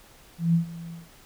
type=tone with ADSR envelope; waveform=sine; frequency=167.7 Hz; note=E3; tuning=30 cents sharp; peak=-16 dBFS; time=0.38-1.08 s; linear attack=160 ms; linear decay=110 ms; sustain=-19 dB; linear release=150 ms; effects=pink hiss -53 dBFS RMS until 1.25 s